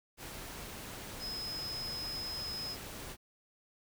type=tone in noise; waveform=sine; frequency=5100 Hz; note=D#8; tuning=42 cents sharp; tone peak=-38 dBFS; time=1.19-2.77 s; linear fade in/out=50 ms; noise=pink; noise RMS=-45 dBFS; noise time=0.17-3.17 s; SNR=+4 dB; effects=none